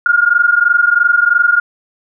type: tone pair together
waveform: sine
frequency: 1408 / 1431 Hz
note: F6 / F6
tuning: +14 / +42 cents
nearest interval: unison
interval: 28 cents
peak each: -11 dBFS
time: 0.06-1.6 s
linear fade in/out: 2 ms
effects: none